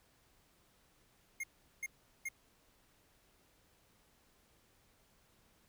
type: tone bursts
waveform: square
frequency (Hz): 2133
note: C7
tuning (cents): +33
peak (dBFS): -38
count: 3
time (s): 1.4-2.288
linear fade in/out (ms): 5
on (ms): 36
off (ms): 390
effects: pink hiss -70 dBFS RMS until 5.68 s